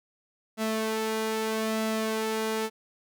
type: tone with flanger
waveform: sawtooth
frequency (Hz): 220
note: A3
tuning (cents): 0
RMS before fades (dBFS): -29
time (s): 0.57-2.7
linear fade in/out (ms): 50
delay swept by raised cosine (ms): 1.5 to 2.48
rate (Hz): 0.79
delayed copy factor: +0.55
effects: none